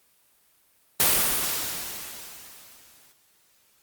white noise with exponential decay, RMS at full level -18 dBFS, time 1-3.12 s, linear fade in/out 0 ms, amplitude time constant 460 ms, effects white hiss -63 dBFS RMS until 3.82 s + Opus 32 kbps

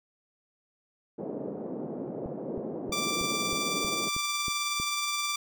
white band-pass noise, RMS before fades -36 dBFS, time 1.18-4.09 s, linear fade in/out 10 ms, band 170 to 520 Hz, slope 24 dB/octave
click train, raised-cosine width 3 ms, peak -25 dBFS, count 9, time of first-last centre 2.26-4.8 s, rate 3.15 Hz
10% pulse tone with tremolo, 1174.7 Hz, D6, in tune, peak -19 dBFS, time 2.92-5.36 s, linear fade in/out 5 ms, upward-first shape sine, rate 19 Hz, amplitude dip 25%
effects none

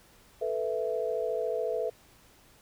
sine chord, A suspended second, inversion none, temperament equal, 440 / 493.9 / 659.3 Hz, A4 / B4 / E5, 0 / 0 / 0 cents, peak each -32 / -32 / -33 dBFS, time 0.41-1.9 s, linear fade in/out 10 ms, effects pink hiss -59 dBFS RMS until 2.61 s

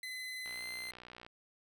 30% pulse tone with pitch glide, 2028 to 2068 Hz, B6 to C7, +45 to -21 cents, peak -38 dBFS, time 0.03-0.91 s, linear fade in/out 2 ms, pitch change +34 cents, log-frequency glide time 0.48-0.65 s
click train, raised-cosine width 0.3 ms, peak -34 dBFS, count 50, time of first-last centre 0.46-1.265 s, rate 60.9 Hz
effects none

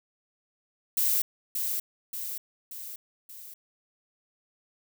violet noise with echo, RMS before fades -25 dBFS, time 0.97-1.22 s, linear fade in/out 5 ms, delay 580 ms, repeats 4, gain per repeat -5 dB, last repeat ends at 3.54 s, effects none

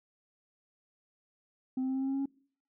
sine tone with pitch steps, 258.9 / 261.2 / 263.4 / 265.7 / 268 / 270.4 / 272.7 / 275.1 Hz, C4 / C4 / C4 / C4 / C4 / C#4 / C#4 / C#4, -18 / -3 / +12 / +27 / +42 / -43 / -28 / -13 cents, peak -27 dBFS, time 1.77-2.258 s, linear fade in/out 5 ms, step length 61 ms, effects noise-tail reverb RT60 0.5 s tail -24 dB re dry + tanh soft clip ceiling -28 dBFS

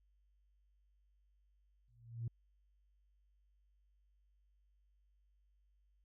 sine tone with exponential growth, 116.54 Hz, A#2, in tune, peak -34 dBFS, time 1.88-2.28 s, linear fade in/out 5 ms, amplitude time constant 86 ms, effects tanh soft clip ceiling -33 dBFS + added 50 Hz sine -70 dBFS peak until 6.04 s

